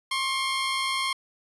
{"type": "tone pair together", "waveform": "15% pulse", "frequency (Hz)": [1065.9, 1126], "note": ["C6", "C#6"], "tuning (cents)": [32, 27], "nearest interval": "minor second", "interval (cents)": 95, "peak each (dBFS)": [-19, -29], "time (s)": [0.11, 1.13], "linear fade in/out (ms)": 5, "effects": ["resampled to 24000 Hz"]}